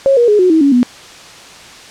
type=tone with pitch steps; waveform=sine; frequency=545 / 477.2 / 417.8 / 365.9 / 320.3 / 280.5 / 245.6 Hz; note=C#5 / A#4 / G#4 / F#4 / E4 / C#4 / B3; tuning=-29 / +41 / +10 / -19 / -50 / +21 / -9 cents; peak=-6 dBFS; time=0.06-0.83 s; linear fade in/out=0 ms; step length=110 ms; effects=white hiss -35 dBFS RMS until 1.9 s + low-pass 6000 Hz 12 dB/octave